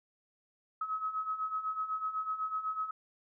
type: beating tone pair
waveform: sine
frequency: 1275 / 1283 Hz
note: D#6 / E6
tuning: +42 / -47 cents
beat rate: 8 Hz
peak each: -39 / -34 dBFS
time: 0.81-2.91 s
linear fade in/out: 5 ms
effects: none